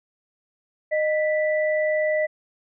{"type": "tone pair together", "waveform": "sine", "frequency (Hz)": [616, 1973.8], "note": ["D#5", "B6"], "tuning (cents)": [-17, -2], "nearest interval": "octave + minor sixth", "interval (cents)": 2015, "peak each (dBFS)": [-20, -27], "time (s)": [0.91, 2.27], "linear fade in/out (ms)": 20, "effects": []}